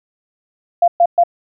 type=tone bursts; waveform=sine; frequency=691 Hz; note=F5; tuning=19 cents flat; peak=-7 dBFS; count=3; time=0.82-1.237 s; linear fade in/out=5 ms; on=59 ms; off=120 ms; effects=none